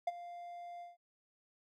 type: tone with ADSR envelope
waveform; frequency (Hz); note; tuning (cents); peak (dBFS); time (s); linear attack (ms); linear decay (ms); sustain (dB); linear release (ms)
triangle; 698; F5; -1; -27; 0.07-0.97; 6; 30; -16; 160
effects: none